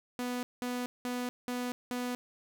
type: tone bursts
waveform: sawtooth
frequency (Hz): 246.9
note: B3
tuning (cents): 0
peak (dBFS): -29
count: 5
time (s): 0.19-2.15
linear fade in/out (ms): 0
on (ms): 240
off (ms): 190
effects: none